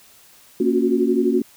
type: chord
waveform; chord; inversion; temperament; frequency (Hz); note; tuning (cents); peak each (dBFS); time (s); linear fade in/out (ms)
sine; Gb major seventh; first; equal with one note detuned; 233.1 / 277.2 / 358.2 / 370; Bb3 / Db4 / F4 / Gb4; 0 / 0 / +44 / 0; -21; 0.6-1.42; 5
effects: white hiss -50 dBFS RMS until 1.56 s